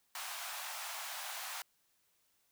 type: high-pass noise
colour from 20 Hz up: pink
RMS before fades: -43 dBFS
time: 0.15-1.62 s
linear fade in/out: 2 ms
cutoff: 690 Hz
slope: 48 dB/octave
effects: white hiss -75 dBFS RMS until 2.51 s